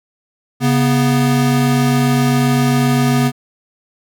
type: tone pair together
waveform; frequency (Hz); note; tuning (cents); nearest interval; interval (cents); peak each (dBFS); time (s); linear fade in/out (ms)
square; 137.61 / 245.2; C#3 / B3; -12 / -12; minor seventh; 1000; -15; 0.6-3.32; 50
effects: none